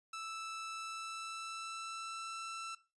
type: tone with pitch glide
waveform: sawtooth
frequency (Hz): 1318.5 to 1333.8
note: E6 to E6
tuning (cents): 0 to +20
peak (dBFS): -38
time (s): 0.13-2.75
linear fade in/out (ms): 5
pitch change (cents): +20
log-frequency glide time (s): 0.69-2.42
effects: noise-tail reverb RT60 0.3 s tail -18 dB re dry + resampled to 22050 Hz